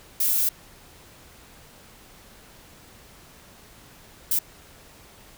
violet noise bursts at uneven times, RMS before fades -22 dBFS, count 2, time 0.2-0.49 / 4.31-4.39 s, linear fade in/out 5 ms, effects pink hiss -50 dBFS RMS until 5.37 s

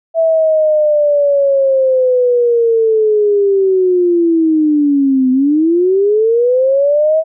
sine linear two-way sweep, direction down then up, 659.3 to 253.9 to 647 Hz, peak -8 dBFS, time 0.14-7.24 s, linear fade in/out 50 ms, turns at 5.31 s, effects none

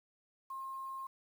sine tone with quantisation, 1067 Hz, C6, 34 cents sharp, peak -40 dBFS, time 0.5-1.07 s, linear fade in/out 5 ms, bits 10, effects none

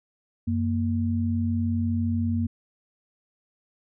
sine tone pair together, 92.85 / 233.1 Hz, F#2 / A#3, +7 / 0 cents, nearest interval octave + major third, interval 1593 cents, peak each -25 dBFS, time 0.47-2.47 s, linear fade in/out 10 ms, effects none

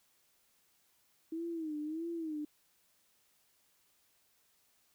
sine tone with vibrato, 318.2 Hz, D#4, 39 cents sharp, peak -36 dBFS, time 1.32-2.45 s, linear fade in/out 5 ms, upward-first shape sine, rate 1.6 Hz, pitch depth 110 cents each way, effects white hiss -72 dBFS RMS until 4.94 s

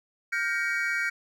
triangle chord, G half-diminished seventh, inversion third, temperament just, 1411.2 / 1568 / 1881.6 / 2258 Hz, F6 / G6 / Bb6 / Db7, +18 / 0 / +16 / +31 cents, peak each -30 / -29 / -30 / -29 dBFS, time 0.32-1.1 s, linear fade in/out 10 ms, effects none

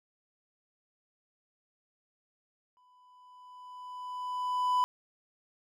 triangle tone with exponential growth, 997 Hz, B5, 16 cents sharp, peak -21 dBFS, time 2.77-4.84 s, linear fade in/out 0 ms, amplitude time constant 450 ms, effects none

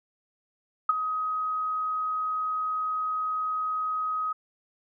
sine tone with ADSR envelope, 1261 Hz, D#6, 23 cents sharp, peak -15 dBFS, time 0.89-4.33 s, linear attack 5 ms, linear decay 20 ms, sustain -11 dB, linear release 10 ms, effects none

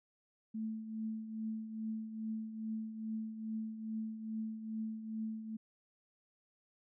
sine tone with tremolo, 220 Hz, A3, in tune, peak -35 dBFS, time 0.54-5.57 s, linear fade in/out 10 ms, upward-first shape triangle, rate 2.4 Hz, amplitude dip 65%, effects none

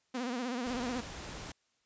sawtooth tone with vibrato, 246.9 Hz, B3, in tune, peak -30 dBFS, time 0.14-1.01 s, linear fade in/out 10 ms, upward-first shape sine, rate 16 Hz, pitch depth 95 cents each way
pink noise, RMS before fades -44 dBFS, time 0.66-1.52 s, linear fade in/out 5 ms
effects white hiss -75 dBFS RMS until 1.85 s + resampled to 16000 Hz

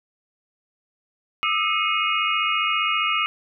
sine tone cluster, 1210 / 1305 / 2172 / 2504 / 2867 Hz, D#6 / E6 / C#7 / D#7 / F7, -49 / -18 / -36 / +10 / +45 cents, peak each -26 dBFS, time 1.43-3.26 s, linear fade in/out 0 ms, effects none

